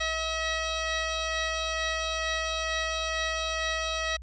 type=tone pair together; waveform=10% pulse; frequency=642 / 1923.8 Hz; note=E5 / B6; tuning=-46 / -46 cents; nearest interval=octave + perfect fifth; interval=1900 cents; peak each=-20 / -25 dBFS; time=0-4.17 s; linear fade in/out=10 ms; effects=added 60 Hz sine -40 dBFS peak until 4.22 s + resampled to 16000 Hz